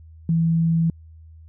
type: tone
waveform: sine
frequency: 164.81 Hz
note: E3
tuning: in tune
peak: -16 dBFS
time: 0.29-0.9 s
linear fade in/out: 2 ms
effects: added 80 Hz sine -42 dBFS peak until 1.48 s